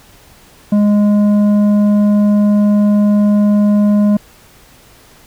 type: tone with tanh clipping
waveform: sine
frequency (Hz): 206.8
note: G#3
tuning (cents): -7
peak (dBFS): -9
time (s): 0.72-4.17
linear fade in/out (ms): 5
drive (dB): 8
effects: pink hiss -44 dBFS RMS until 5.26 s